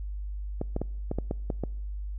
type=clicks; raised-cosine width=2 ms; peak=-16 dBFS; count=8; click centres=0.614 / 0.764 / 0.816 / 1.114 / 1.186 / 1.311 / 1.502 / 1.637 s; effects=noise-tail reverb RT60 0.9 s tail -25 dB re dry + added 50 Hz sine -32 dBFS peak until 2.18 s